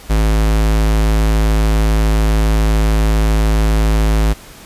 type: tone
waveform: square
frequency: 53.6 Hz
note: A1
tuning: 45 cents flat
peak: -11 dBFS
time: 0.09-4.34 s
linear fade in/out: 20 ms
effects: pink hiss -38 dBFS RMS until 4.65 s + resampled to 32000 Hz